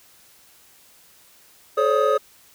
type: tone cluster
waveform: triangle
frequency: 430.2 / 531 / 572 / 1252 Hz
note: A4 / C5 / D5 / D#6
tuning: -39 / +25 / -46 / +10 cents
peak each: -20 dBFS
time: 1.77-2.18 s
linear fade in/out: 10 ms
effects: white hiss -53 dBFS RMS until 2.54 s